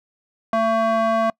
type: tone with band-pass filter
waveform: square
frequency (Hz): 224.4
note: A3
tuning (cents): +34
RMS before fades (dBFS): -19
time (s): 0.53-1.3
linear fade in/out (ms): 2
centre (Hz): 870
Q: 3.2
effects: noise-tail reverb RT60 0.1 s tail -26 dB re dry